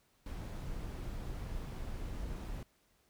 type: noise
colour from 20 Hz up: brown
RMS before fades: -41 dBFS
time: 0.26-2.63 s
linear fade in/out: 2 ms
effects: pink hiss -72 dBFS RMS until 3.09 s